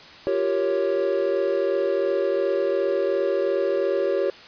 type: chord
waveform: triangle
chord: G half-diminished seventh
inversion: third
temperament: equal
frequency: 349.2 / 392 / 466.2 / 554.4 Hz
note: F4 / G4 / Bb4 / Db5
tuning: 0 / 0 / 0 / 0 cents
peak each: -27 / -22 / -27 / -22 dBFS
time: 0.27-4.3 s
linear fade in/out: 0 ms
effects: white hiss -44 dBFS RMS until 4.47 s + resampled to 11025 Hz